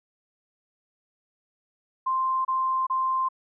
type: tone bursts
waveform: sine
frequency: 1046.5 Hz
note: C6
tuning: in tune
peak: -22 dBFS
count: 3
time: 2.06-3.288 s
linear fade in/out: 10 ms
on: 390 ms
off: 29 ms
effects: none